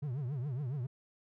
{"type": "tone with vibrato", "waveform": "triangle", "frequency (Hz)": 133.7, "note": "C3", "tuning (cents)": 38, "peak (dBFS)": -32, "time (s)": [0.02, 0.87], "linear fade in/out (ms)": 10, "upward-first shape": "triangle", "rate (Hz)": 7.2, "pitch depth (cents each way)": 260, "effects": []}